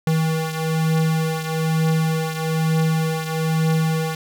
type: beating tone pair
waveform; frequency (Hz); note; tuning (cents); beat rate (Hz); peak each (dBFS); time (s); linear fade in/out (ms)
square; 159.7 / 160.8; D#3 / E3; +45 / -43; 1.1; -20 / -25; 0.07-4.15; 2
effects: none